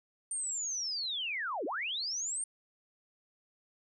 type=linear two-way sweep; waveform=sine; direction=down then up; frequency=8910 to 261.6 to 8910 Hz; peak=-33 dBFS; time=0.31-2.44 s; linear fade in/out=2 ms; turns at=1.65 s; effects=none